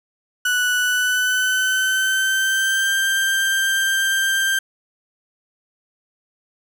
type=tone with pitch glide; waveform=35% pulse; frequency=1480 to 1577.1 Hz; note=F#6 to G6; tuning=0 to +10 cents; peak=-15 dBFS; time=0.45-4.59 s; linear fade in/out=5 ms; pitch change=+110 cents; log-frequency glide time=0.77-2.95 s; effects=none